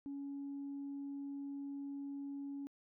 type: tone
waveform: sine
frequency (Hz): 280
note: C#4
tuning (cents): +18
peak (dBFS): -40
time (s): 0.06-2.67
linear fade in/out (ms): 0
effects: tanh soft clip ceiling -38 dBFS